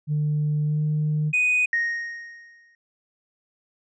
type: tone with pitch glide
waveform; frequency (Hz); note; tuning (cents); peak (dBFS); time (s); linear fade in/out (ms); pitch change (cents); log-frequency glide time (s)
sine; 150 to 152.09; D3 to D#3; +37 to -39; -19; 0.07-1.33; 50; +24; 0.65-0.81
type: tone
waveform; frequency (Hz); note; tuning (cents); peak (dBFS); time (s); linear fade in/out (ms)
sine; 2489; D#7; 0; -15; 1.33-1.66; 10
type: tone with exponential decay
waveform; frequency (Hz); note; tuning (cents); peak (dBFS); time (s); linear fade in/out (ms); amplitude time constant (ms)
triangle; 1864.7; A#6; 0; -15; 1.73-2.75; 2; 220
effects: tanh soft clip ceiling -17 dBFS + resampled to 16000 Hz